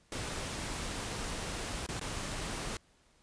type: noise with dropouts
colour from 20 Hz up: pink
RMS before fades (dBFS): -38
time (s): 0.12-2.77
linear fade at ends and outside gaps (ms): 2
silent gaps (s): 1.865-1.888 / 1.996-2.012
effects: pink hiss -67 dBFS RMS until 3.22 s + resampled to 22050 Hz